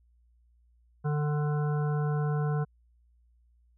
harmonic tone, 148.6 Hz, D3, 21 cents sharp, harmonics 1 / 3 / 5 / 7 / 9 / 10, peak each -26 / -36 / -40 / -43 / -45 / -46 dBFS, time 1.04-2.65 s, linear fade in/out 20 ms, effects added 59 Hz sine -61 dBFS peak until 3.77 s

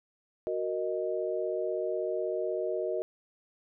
sine chord, D# minor, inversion first, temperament equal, 370 / 466.2 / 622.3 Hz, F#4 / A#4 / D#5, 0 / 0 / 0 cents, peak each -33 / -34 / -33 dBFS, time 0.47-3.02 s, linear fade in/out 0 ms, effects none

